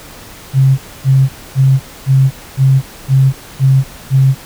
sine tone bursts, 134 Hz, C3, 42 cents sharp, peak -5 dBFS, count 8, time 0.53-4.35 s, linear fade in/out 50 ms, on 250 ms, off 260 ms, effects pink hiss -34 dBFS RMS until 4.45 s

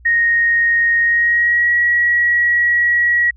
sine tone with pitch glide, 1864.7 to 1916 Hz, A#6 to A#6, 0 to +47 cents, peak -11 dBFS, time 0.05-3.31 s, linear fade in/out 10 ms, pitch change +47 cents, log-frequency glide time 1.01-1.72 s, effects added 60 Hz sine -41 dBFS peak until 3.36 s

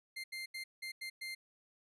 30% pulse tone bursts at uneven times, 2100 Hz, C7, 6 cents sharp, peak -38 dBFS, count 6, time 0.16-0.24 / 0.32-0.46 / 0.54-0.64 / 0.82-0.92 / 1.01-1.1 / 1.21-1.35 s, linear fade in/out 10 ms, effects resampled to 32000 Hz

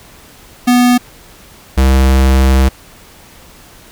square tone pair in turn, 245.9 / 66.04 Hz, B3 / C2, -7 / +17 cents, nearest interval octave + major seventh, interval 2276 cents, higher first, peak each -7 dBFS, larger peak neither, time 0.67-0.98 / 1.77-2.69 s, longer second, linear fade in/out 10 ms, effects pink hiss -40 dBFS RMS until 3.91 s

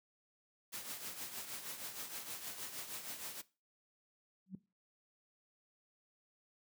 white noise with tremolo, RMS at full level -43 dBFS, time 0.72-3.42 s, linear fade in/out 20 ms, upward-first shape triangle, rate 6.4 Hz, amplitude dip 65%
sine tone with exponential growth, 188.4 Hz, F#3, 32 cents sharp, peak -38 dBFS, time 4.46-4.55 s, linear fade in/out 2 ms, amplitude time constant 18 ms
effects noise-tail reverb RT60 0.3 s tail -19 dB re dry + high-pass 100 Hz 12 dB/octave

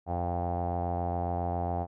sawtooth tone with low-pass filter, 87.31 Hz, F2, in tune, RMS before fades -31 dBFS, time 0.06-1.87 s, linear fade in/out 50 ms, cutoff 750 Hz, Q 9.4, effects none

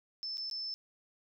sine tone with dropouts, 5274 Hz, E8, in tune, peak -36 dBFS, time 0.23-0.74 s, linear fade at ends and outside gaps 0 ms, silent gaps 0.372-0.38 / 0.499-0.512 s, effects none

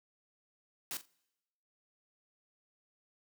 white noise with echo, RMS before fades -39 dBFS, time 0.91-0.97 s, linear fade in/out 0 ms, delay 42 ms, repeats 2, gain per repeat -14 dB, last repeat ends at 1.054 s, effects noise-tail reverb RT60 1.0 s tail -26 dB re dry + high-pass 100 Hz 12 dB/octave

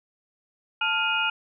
sine tone cluster, 880 / 1400 / 2493 / 2860 Hz, A5 / F6 / D#7 / F7, 0 / +4 / +3 / +41 cents, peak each -30 / -26 / -27 / -28 dBFS, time 0.81-1.3 s, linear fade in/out 5 ms, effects none

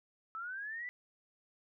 sine linear sweep, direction up, 1293 to 2000 Hz, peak -39 dBFS, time 0.35-0.89 s, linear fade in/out 0 ms, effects none

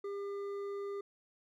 sine tone with hard clipping, 400.9 Hz, G4, 39 cents sharp, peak -39 dBFS, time 0.04-1.01 s, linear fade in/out 5 ms, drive 7 dB, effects none

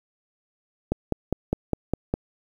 click train, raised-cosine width 2 ms, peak -9 dBFS, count 7, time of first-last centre 0.92-2.14 s, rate 4.92 Hz, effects 8-bit

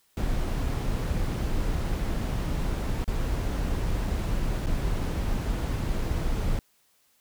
brown noise with dropouts, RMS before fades -27 dBFS, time 0.17-6.59 s, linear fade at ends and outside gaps 1 ms, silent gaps 3.043-3.078 / 4.661-4.668 s, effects white hiss -66 dBFS RMS until 7.2 s

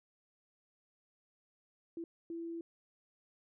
sine tone bursts at uneven times, 334.3 Hz, E4, 24 cents sharp, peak -39 dBFS, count 2, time 1.97-2.04 / 2.3-2.61 s, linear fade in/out 2 ms, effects none

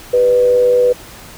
sine tone with frequency modulation, 493.9 Hz, B4, in tune, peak -8 dBFS, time 0.13-0.93 s, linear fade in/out 10 ms, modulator 105 Hz, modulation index 0.3, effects pink hiss -36 dBFS RMS until 1.37 s

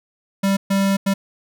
square tone bursts at uneven times, 196 Hz, G3, in tune, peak -16 dBFS, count 3, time 0.43-0.57 / 0.7-0.97 / 1.06-1.14 s, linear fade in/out 10 ms, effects none

